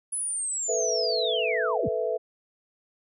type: linear sweep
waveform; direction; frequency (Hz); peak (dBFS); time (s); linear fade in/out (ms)
sine; down; 10340 to 41.2; -27; 0.12-1.89; 10
type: chord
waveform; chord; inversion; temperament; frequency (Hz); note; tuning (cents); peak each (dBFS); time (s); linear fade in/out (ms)
sine; A suspended second; none; equal; 440 / 493.9 / 659.3; A4 / B4 / E5; 0 / 0 / 0; -29; 0.68-2.18; 20
effects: none